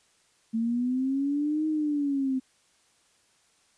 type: linear two-way sweep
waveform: sine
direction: up then down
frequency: 222.3 to 313.4 to 258 Hz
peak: -24 dBFS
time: 0.53-2.4 s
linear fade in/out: 20 ms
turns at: 1.67 s
effects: white hiss -65 dBFS RMS until 3.77 s + resampled to 22050 Hz